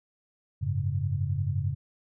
sine chord, F# suspended second, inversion none, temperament equal, 92.5 / 103.83 / 138.59 Hz, F#2 / G#2 / C#3, 0 / 0 / 0 cents, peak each -30 dBFS, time 0.61-1.75 s, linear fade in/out 20 ms, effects none

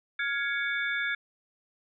sine tone cluster, 1409 / 1668 / 2236 / 3544 Hz, F6 / G#6 / C#7 / A7, +15 / +7 / +14 / +12 cents, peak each -34 / -30 / -33 / -39 dBFS, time 0.19-1.15 s, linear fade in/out 5 ms, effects none

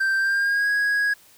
triangle tone with pitch glide, 1568 to 1655.5 Hz, G6 to G#6, 0 to -6 cents, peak -17 dBFS, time 0-1.14 s, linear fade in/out 10 ms, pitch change +94 cents, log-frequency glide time 0.18-0.7 s, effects white hiss -53 dBFS RMS until 1.37 s

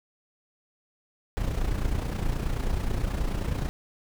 brown noise with amplitude modulation, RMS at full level -25 dBFS, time 1.37-3.69 s, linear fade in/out 0 ms, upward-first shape sine, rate 29.4 Hz, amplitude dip 60%, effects none

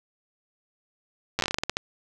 slowing click train, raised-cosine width 0.2 ms, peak -8 dBFS, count 13, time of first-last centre 1.39-1.769 s, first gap 9 ms, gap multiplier 1.21, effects none

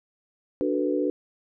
sine chord, B minor seventh, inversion first, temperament equal, 293.7 / 370 / 440 / 493.9 Hz, D4 / F#4 / A4 / B4, 0 / 0 / 0 / 0 cents, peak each -26 / -28 / -31 / -28 dBFS, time 0.61-1.1 s, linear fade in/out 0 ms, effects none

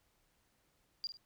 sine tone with echo, 4776 Hz, D8, 28 cents sharp, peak -35 dBFS, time 1.04-1.07 s, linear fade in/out 0 ms, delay 50 ms, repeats 2, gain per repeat -9 dB, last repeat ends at 1.17 s, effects pink hiss -75 dBFS RMS until 1.25 s

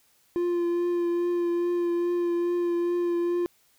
triangle tone with vibrato, 347.4 Hz, F4, 9 cents flat, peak -21 dBFS, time 0.36-3.46 s, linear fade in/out 0 ms, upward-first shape triangle, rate 2.4 Hz, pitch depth 19 cents each way, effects white hiss -64 dBFS RMS until 3.78 s

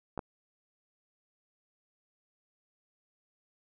clicks, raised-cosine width 1 ms, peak -22 dBFS, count 2, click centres 0.177 / 0.192 s, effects none

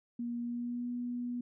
sine tone with pitch glide, 238 to 243.4 Hz, A#3 to B3, +36 to -25 cents, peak -34 dBFS, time 0.19-1.41 s, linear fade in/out 5 ms, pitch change +39 cents, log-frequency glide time 0.41-0.89 s, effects none

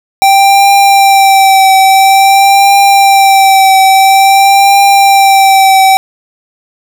square tone with vibrato, 782 Hz, G5, 4 cents flat, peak -3 dBFS, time 0.22-5.97 s, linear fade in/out 0 ms, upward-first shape triangle, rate 0.49 Hz, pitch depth 31 cents each way, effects none

